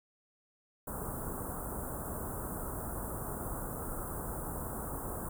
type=band-stop noise; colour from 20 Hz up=pink; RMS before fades=-39 dBFS; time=0.87-5.29 s; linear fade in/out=5 ms; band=1400 to 8500 Hz; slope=48 dB/octave; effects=none